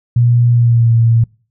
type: tone with pitch glide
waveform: sine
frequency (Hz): 120 to 115.38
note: B2 to A#2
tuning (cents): -49 to -17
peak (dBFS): -7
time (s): 0.16-1.24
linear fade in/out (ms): 5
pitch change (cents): -68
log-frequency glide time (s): 0.51-0.93
effects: noise-tail reverb RT60 0.4 s tail -26 dB re dry